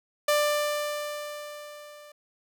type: tone with level ramp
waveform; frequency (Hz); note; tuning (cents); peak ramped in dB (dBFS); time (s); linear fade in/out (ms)
sawtooth; 592; D5; +14; -16 to -43; 0.28-2.12; 5
effects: none

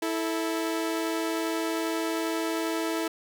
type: tone pair together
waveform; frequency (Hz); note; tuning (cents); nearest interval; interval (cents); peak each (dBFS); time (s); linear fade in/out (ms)
sawtooth; 327.5 / 440; E4 / A4; -11 / 0; perfect fourth; 511; -24 / -29; 0.02-3.08; 5
effects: none

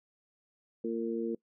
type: harmonic tone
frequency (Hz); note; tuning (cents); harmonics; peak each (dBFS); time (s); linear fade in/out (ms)
114.7; A#2; -28; 2 / 3 / 4; -35 / -35 / -35; 0.84-1.35; 5
effects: noise-tail reverb RT60 0.1 s tail -23 dB re dry

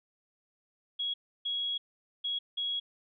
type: tone bursts at uneven times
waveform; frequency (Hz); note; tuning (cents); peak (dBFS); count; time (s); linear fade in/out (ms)
sine; 3322; G#7; 0; -30; 4; 0.99-1.14 / 1.45-1.78 / 2.24-2.39 / 2.57-2.8; 10
effects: none

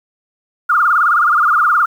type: tone with vibrato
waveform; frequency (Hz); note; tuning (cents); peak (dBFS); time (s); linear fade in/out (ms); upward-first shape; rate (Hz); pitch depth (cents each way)
sine; 1300; E6; -24; -9; 0.69-1.86; 10; sine; 19; 180
effects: 7-bit

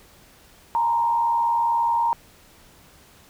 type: tone with frequency modulation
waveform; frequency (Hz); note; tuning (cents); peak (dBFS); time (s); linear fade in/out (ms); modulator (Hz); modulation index
sine; 932.3; A#5; 0; -18; 0.75-2.13; 0; 82.3; 0.5
effects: pink hiss -52 dBFS RMS until 3.29 s

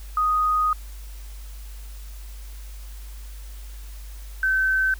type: tone pair in turn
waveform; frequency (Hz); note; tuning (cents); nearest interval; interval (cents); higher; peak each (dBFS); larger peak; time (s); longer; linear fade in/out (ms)
sine; 1244.5 / 1537; D#6 / G6; 0 / -35; major third; 365; second; -18; neither; 0.17-0.73 / 4.43-4.94; first; 2
effects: added 50 Hz sine -35 dBFS peak until 4.99 s + white hiss -49 dBFS RMS until 4.99 s

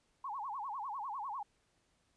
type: tone with vibrato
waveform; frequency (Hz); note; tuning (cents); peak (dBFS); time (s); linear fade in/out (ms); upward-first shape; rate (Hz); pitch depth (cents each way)
sine; 955; A#5; +42; -38; 0.24-1.43; 5; sine; 10; 290
effects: pink hiss -75 dBFS RMS until 2.16 s + resampled to 22050 Hz

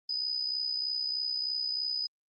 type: tone with amplitude modulation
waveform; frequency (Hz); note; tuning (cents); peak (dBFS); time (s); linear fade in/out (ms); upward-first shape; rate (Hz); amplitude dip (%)
sine; 4989; D#8; +4; -27; 0.09-2.07; 5; sine; 63.2; 60
effects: Opus 24 kbps

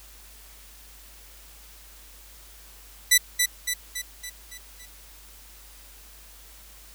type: tone with echo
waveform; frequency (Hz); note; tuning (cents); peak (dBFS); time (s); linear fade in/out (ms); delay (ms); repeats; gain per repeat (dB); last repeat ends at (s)
10% pulse; 1980; B6; +4; -5; 3.11-3.18; 10; 280; 6; -5; 4.86
effects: added 50 Hz sine -50 dBFS peak until 6.94 s + white hiss -50 dBFS RMS until 6.94 s

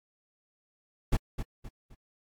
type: noise with echo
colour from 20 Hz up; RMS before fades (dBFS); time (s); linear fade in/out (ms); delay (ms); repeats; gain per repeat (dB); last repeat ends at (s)
brown; -23; 1.12-1.17; 10; 260; 3; -9; 1.95
effects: AAC 64 kbps

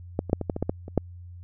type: clicks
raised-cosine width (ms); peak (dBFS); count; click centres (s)
2; -10 / -19 / -6 / -16 / -11 / -16 / -12 / -11 / -25 / -7; 10; 0.191 / 0.297 / 0.331 / 0.413 / 0.498 / 0.564 / 0.626 / 0.695 / 0.881 / 0.977
effects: added 88 Hz sine -40 dBFS peak until 1.43 s

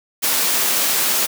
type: high-pass noise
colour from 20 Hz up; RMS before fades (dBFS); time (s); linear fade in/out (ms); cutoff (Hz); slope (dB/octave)
white; -18; 0.22-1.27; 20; 210; 12
effects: none

